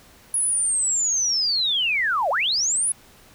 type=linear two-way sweep; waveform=sine; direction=down then up; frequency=10548 to 525 to 10548 Hz; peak=-19 dBFS; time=0.34-2.92 s; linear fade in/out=2 ms; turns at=2.3 s; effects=pink hiss -51 dBFS RMS until 3.34 s